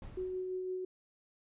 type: noise with exponential decay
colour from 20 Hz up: brown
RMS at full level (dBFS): -44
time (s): 0.02-0.81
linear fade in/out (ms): 2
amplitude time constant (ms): 170
type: tone with tremolo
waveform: sine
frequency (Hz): 370.1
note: F#4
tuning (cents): 0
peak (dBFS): -34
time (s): 0.17-0.85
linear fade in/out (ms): 5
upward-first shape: sine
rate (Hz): 5.9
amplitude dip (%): 25
effects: resampled to 8000 Hz